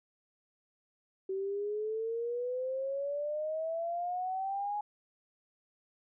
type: exponential sweep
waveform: sine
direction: up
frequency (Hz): 379.7 to 838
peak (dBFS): -32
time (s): 1.29-4.81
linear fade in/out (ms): 5
effects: none